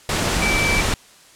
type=tone in noise; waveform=sine; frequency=2319 Hz; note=D7; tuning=22 cents flat; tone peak=-19 dBFS; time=0.42-0.81 s; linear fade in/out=2 ms; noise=pink; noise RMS=-20 dBFS; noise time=0.09-0.94 s; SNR=-2 dB; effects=white hiss -48 dBFS RMS until 1.35 s + low-pass 9000 Hz 12 dB/octave